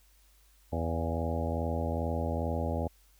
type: harmonic tone with a mistuned harmonic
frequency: 82.41 Hz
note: E2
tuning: in tune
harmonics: 1 / 2 / 3 / 4 / 5 / 6 / 7 / 8 / 9 / 10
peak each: -32 / -39 / -37 / -42 / -43 / -39 / -38 / -42 / -46 / -41 dBFS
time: 0.72-2.88 s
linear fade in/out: 10 ms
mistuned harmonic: 8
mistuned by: +52 cents
effects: added 50 Hz sine -61 dBFS peak until 3.19 s + white hiss -66 dBFS RMS until 3.19 s